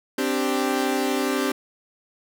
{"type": "chord", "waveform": "sawtooth", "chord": "C suspended second", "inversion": "none", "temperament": "equal", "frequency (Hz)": [261.6, 293.7, 392], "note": ["C4", "D4", "G4"], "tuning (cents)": [0, 0, 0], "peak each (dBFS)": [-21, -23, -22], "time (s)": [0.18, 1.52], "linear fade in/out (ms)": 5, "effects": []}